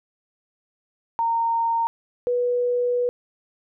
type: tone pair in turn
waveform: sine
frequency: 921 / 489 Hz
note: A#5 / B4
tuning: -21 / -17 cents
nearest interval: major seventh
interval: 1096 cents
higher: first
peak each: -19 dBFS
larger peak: neither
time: 1.19-1.87 / 2.27-3.09 s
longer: second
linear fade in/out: 0 ms
effects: none